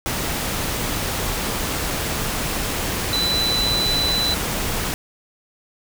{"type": "tone in noise", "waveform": "sine", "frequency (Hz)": 3990, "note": "B7", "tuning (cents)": 17, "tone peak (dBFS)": -19, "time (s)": [3.13, 4.34], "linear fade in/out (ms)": 0, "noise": "pink", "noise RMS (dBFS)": -24, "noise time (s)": [0.06, 4.94], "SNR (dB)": 2, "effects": []}